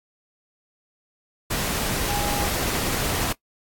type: tone in noise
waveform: sine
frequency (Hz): 818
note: G#5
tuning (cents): -26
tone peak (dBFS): -28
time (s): 2.08-2.47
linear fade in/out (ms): 10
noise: pink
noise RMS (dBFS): -25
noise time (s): 1.5-3.33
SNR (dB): -6
effects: noise-tail reverb RT60 0.1 s tail -21 dB re dry + AAC 64 kbps